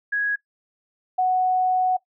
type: tone pair in turn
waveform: sine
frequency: 1661.2 / 740 Hz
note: G#6 / F#5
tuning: 0 / 0 cents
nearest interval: octave + major second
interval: 1400 cents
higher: first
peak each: -20 / -17 dBFS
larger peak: second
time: 0.12-0.36 / 1.18-1.97 s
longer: second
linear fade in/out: 10 ms
effects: noise-tail reverb RT60 0.1 s tail -19 dB re dry